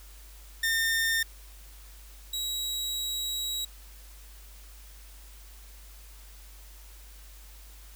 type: tone pair in turn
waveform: sawtooth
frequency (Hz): 1815 / 3860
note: A#6 / B7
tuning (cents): -47 / -40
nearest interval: octave + minor second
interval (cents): 1307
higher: second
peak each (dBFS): -21 / -27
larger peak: first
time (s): 0.63-1.23 / 2.33-3.65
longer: second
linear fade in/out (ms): 5
effects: added 50 Hz sine -47 dBFS peak until 7.95 s + white hiss -54 dBFS RMS until 7.95 s